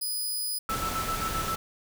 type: tone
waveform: 10% pulse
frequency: 4978 Hz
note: D#8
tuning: in tune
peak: -22 dBFS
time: 0.01-0.59 s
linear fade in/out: 10 ms
type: tone with tremolo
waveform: sine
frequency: 1318.5 Hz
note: E6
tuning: in tune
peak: -28 dBFS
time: 0.69-1.56 s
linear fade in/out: 0 ms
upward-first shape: square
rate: 7.6 Hz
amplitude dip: 65%
type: noise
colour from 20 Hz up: pink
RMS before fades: -33 dBFS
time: 0.69-1.56 s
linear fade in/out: 10 ms
effects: none